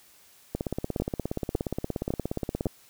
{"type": "two click trains", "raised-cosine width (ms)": 2, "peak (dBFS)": [-15, -13], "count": [37, 4], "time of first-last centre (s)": [[0.55, 2.668], [1, 2.657]], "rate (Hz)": [17, 1.81], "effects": ["white hiss -57 dBFS RMS until 2.89 s"]}